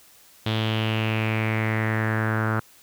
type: tone with low-pass filter sweep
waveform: sawtooth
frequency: 110 Hz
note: A2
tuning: in tune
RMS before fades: -24 dBFS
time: 0.46-2.6 s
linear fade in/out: 5 ms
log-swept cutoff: 3500 to 1400 Hz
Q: 4.8
effects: white hiss -53 dBFS RMS until 2.82 s